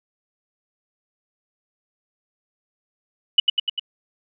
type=tone with echo; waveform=sine; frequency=2960 Hz; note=F#7; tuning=in tune; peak=-9 dBFS; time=3.38-3.4 s; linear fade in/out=5 ms; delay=99 ms; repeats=4; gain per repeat=-3 dB; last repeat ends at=3.796 s; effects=none